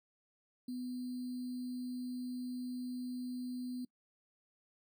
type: tone with sample-and-hold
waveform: sine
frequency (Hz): 250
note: B3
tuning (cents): +21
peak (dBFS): -38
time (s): 0.68-3.85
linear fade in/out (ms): 5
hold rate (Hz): 4410
effects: noise-tail reverb RT60 0.1 s tail -24 dB re dry